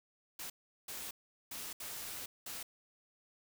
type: noise bursts at uneven times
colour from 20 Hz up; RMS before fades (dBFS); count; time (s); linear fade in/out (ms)
white; -44; 5; 0.39-0.5 / 0.88-1.11 / 1.51-1.73 / 1.8-2.26 / 2.46-2.63; 5
effects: none